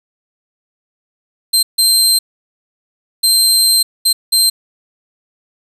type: tone bursts at uneven times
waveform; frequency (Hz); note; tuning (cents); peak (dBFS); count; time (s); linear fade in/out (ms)
25% pulse; 4142; C8; -18; -4; 5; 1.53-1.63 / 1.78-2.19 / 3.23-3.83 / 4.05-4.13 / 4.32-4.5; 10
effects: 7-bit